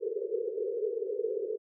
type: band-pass noise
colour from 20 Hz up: white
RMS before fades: -33 dBFS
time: 0-1.58 s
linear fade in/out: 50 ms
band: 390 to 480 Hz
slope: 96 dB/octave
effects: none